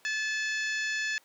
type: harmonic tone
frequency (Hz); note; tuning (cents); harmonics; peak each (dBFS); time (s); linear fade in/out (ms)
866; A5; -28; 2 / 3 / 4 / 5 / 6 / 7 / 8; -30 / -36 / -42 / -42 / -43 / -47 / -44; 0.05-1.18; 0
effects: pink hiss -62 dBFS RMS until 1.24 s + high-pass 400 Hz 12 dB/octave